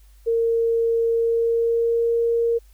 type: tone with pitch glide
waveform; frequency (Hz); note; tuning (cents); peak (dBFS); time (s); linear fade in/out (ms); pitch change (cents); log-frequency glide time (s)
sine; 459.9 to 465.2; A#4 to A#4; -23 to -4; -17; 0.26-2.59; 20; +19; 1.09-2.12
effects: added 50 Hz sine -47 dBFS peak until 2.73 s + white hiss -61 dBFS RMS until 2.73 s

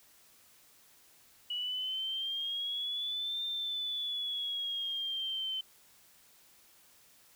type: exponential two-way sweep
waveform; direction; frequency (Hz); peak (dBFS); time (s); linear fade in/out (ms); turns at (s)
sine; up then down; 2926 to 3600 to 3067; -33; 1.5-5.61; 5; 3.43
effects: white hiss -62 dBFS RMS until 7.35 s

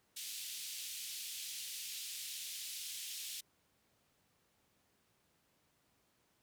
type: band-pass noise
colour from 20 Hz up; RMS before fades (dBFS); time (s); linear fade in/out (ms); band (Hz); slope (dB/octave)
pink; -45; 0.16-3.41; 10; 2900 to 15000; 24
effects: pink hiss -75 dBFS RMS until 6.42 s + high-pass 80 Hz 12 dB/octave

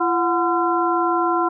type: harmonic tone with a mistuned harmonic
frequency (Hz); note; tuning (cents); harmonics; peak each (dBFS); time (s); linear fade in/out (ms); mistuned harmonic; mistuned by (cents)
340.9; F4; -42; 1 / 2 / 3 / 4; -21 / -23 / -21 / -24; 0-1.49; 10; 2; +120
effects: none

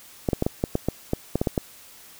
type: clicks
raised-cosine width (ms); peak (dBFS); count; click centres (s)
2; -8; 12; 0.288 / 0.332 / 0.424 / 0.465 / 0.639 / 0.754 / 0.886 / 1.134 / 1.356 / 1.415 / 1.472 / 1.578
effects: white hiss -48 dBFS RMS until 2.19 s

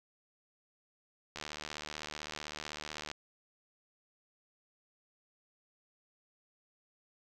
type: click train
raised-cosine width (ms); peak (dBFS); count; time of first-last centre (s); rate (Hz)
0.2; -23; 134; 1.36-3.115; 75.8
effects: none

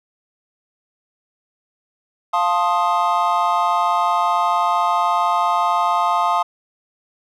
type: chord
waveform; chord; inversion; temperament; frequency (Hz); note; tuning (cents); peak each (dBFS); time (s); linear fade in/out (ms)
triangle; F dominant seventh; none; equal with one note detuned; 698.5 / 880 / 1055.6 / 1244.5; F5 / A5 / C6 / Eb6; 0 / 0 / +15 / 0; -19; 2.33-6.43; 10
effects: none

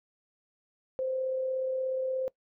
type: tone with amplitude modulation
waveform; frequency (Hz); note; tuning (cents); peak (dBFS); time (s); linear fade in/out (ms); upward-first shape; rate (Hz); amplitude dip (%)
sine; 521; C5; -7; -27; 0.99-2.28; 0; sine; 36.8; 30
effects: noise-tail reverb RT60 0.1 s tail -22 dB re dry

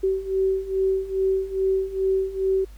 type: beating tone pair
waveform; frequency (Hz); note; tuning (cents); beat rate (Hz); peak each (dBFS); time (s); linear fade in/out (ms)
sine; 381.1 / 383.5; G4 / G4; -49 / -38; 2.4; -25 / -22; 0.03-2.65; 10
effects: added 50 Hz sine -40 dBFS peak until 2.77 s + pink hiss -56 dBFS RMS until 2.77 s

